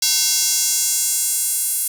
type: tone with high-pass filter sweep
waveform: square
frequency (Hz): 305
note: D#4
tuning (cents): -34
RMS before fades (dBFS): -19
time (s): 0.02-1.88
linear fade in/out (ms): 5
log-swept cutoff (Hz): 5000 to 10000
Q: 1.9
effects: none